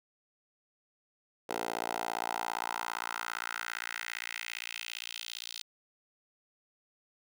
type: tone with high-pass filter sweep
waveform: 10% pulse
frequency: 57.5 Hz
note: A#1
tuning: 23 cents flat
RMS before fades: -38 dBFS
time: 1.49-5.62 s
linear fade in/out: 5 ms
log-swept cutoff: 520 to 3900 Hz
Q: 2.4
effects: none